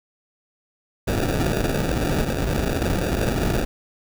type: noise with sample-and-hold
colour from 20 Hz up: pink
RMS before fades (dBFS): -22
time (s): 1.07-3.65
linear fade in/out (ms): 5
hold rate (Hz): 1050
effects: none